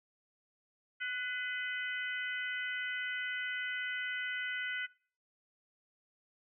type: harmonic tone with a mistuned harmonic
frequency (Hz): 505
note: B4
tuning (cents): +39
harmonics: 3 / 4 / 5 / 6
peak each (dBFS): -37 / -39 / -45 / -45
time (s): 1-4.87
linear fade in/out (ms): 20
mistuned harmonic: 3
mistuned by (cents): -36
effects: noise-tail reverb RT60 0.4 s tail -20 dB re dry